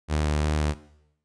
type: tone with vibrato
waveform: sawtooth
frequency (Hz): 75.5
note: D2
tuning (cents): +48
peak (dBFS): -18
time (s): 0.08-0.75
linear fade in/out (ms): 50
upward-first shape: square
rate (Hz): 2.8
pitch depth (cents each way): 13
effects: noise-tail reverb RT60 0.8 s tail -18 dB re dry + resampled to 22050 Hz